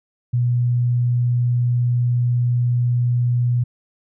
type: tone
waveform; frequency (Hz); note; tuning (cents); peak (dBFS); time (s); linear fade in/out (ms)
sine; 121.8; B2; -24; -15; 0.33-3.64; 10
effects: none